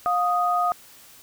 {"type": "tone pair together", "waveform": "sine", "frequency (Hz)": [710.1, 1244.5], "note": ["F5", "D#6"], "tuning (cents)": [29, 0], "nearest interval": "minor seventh", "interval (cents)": 971, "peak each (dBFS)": -22, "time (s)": [0.06, 0.72], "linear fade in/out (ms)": 0, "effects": ["white hiss -49 dBFS RMS until 1.22 s"]}